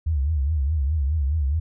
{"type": "tone with vibrato", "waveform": "sine", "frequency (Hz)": 73.42, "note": "D2", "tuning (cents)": 0, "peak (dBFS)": -19, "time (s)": [0.06, 1.6], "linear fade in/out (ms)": 10, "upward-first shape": "triangle", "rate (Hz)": 4.8, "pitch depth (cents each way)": 210, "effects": []}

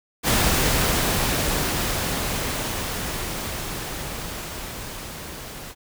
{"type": "noise with level ramp", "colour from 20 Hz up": "pink", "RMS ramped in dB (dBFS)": [-19, -37], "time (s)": [0.23, 5.75], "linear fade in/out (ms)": 50, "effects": []}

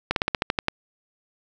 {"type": "slowing click train", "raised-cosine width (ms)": 0.3, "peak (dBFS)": -5, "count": 9, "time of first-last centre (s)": [0.11, 0.683], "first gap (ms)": 52, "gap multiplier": 1.09, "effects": []}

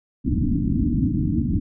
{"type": "low-pass noise", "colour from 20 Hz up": "white", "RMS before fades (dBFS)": -21, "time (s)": [0.24, 1.6], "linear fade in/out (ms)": 20, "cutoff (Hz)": 310, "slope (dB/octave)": 96, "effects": []}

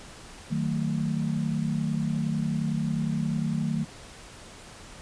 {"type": "chord", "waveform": "sine", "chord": "D# diminished", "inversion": "none", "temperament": "just", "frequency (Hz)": [155.56, 186.68, 224], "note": ["D#3", "F#3", "A3"], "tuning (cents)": [0, 16, 31], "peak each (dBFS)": [-28, -31, -29], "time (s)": [0.5, 3.85], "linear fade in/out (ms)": 20, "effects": ["pink hiss -46 dBFS RMS until 5.01 s", "resampled to 22050 Hz"]}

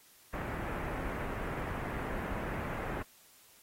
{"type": "low-pass noise", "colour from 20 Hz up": "pink", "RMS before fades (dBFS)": -38, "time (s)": [0.33, 3.03], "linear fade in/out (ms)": 10, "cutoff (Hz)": 2100, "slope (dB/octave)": 24, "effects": ["white hiss -61 dBFS RMS until 3.62 s", "AAC 48 kbps"]}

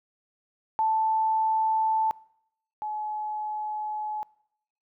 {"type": "tone pair in turn", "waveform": "sine", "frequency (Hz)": [880, 851.5], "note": ["A5", "G#5"], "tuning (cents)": [0, 43], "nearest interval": "minor second", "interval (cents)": 57, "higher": "first", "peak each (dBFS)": [-21, -29], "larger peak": "first", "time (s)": [[0.79, 2.11], [2.82, 4.23]], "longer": "second", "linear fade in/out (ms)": 0, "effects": ["noise-tail reverb RT60 0.7 s tail -23 dB re dry"]}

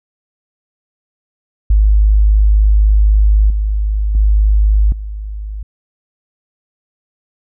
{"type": "tone with level steps", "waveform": "sine", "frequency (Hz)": 51.91, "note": "G#1", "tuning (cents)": 0, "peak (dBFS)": [-6, -12, -7, -21], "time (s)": [1.7, 5.63], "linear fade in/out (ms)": 5, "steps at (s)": [3.5, 4.15, 4.92], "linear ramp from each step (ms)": 2, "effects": []}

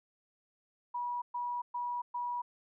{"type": "tone bursts", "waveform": "sine", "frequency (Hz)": 970, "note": "B5", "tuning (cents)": -31, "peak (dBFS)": -33, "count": 4, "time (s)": [0.94, 2.42], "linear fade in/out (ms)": 10, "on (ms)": 280, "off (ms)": 120, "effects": []}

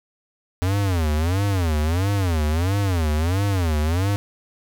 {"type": "tone with vibrato", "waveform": "square", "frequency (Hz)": 87.31, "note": "F2", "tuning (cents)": 0, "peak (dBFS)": -19, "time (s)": [0.62, 4.16], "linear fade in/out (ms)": 0, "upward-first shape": "sine", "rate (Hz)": 1.5, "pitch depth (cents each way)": 260, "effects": []}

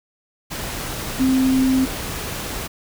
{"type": "tone in noise", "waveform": "sine", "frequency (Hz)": 261.6, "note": "C4", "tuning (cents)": 0, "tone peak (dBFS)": -14, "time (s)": [1.19, 1.86], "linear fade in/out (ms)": 20, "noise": "pink", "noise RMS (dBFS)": -28, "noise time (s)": [0.5, 2.68], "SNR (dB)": 11, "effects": []}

